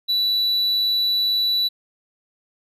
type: tone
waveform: triangle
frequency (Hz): 3951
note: B7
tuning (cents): 0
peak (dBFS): -16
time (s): 0.08-1.69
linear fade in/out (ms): 20
effects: resampled to 32000 Hz